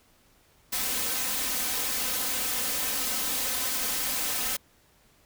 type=noise with comb filter; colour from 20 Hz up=white; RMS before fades=-29 dBFS; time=0.72-4.57 s; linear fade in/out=10 ms; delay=3.9 ms; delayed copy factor=+0.9; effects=pink hiss -62 dBFS RMS until 5.25 s